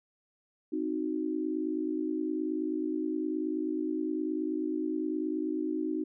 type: chord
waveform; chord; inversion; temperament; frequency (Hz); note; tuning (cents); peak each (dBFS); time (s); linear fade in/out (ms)
sine; C diminished; none; equal; 261.6 / 311.1 / 370; C4 / Eb4 / Gb4; 0 / 0 / 0; -36 / -31 / -36; 0.72-6.04; 10
effects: none